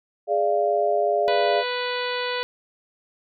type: chord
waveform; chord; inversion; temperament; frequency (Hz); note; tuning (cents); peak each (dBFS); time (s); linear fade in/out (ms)
sine; D diminished; second; equal with one note detuned; 415.3 / 587.3 / 689.6; Ab4 / D5 / F5; 0 / 0 / -22; -24 / -23 / -22; 0.27-1.64; 50
type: harmonic tone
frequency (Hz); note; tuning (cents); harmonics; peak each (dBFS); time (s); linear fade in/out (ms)
493.9; B4; 0; 1 / 2 / 3 / 4 / 5 / 6 / 7 / 8 / 9; -28 / -31 / -33 / -34 / -35 / -36 / -36 / -37 / -38; 1.28-2.43; 0
effects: none